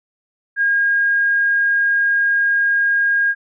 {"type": "tone", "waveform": "sine", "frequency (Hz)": 1625, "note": "G#6", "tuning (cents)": -38, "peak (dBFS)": -13, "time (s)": [0.56, 3.35], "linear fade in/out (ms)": 50, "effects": []}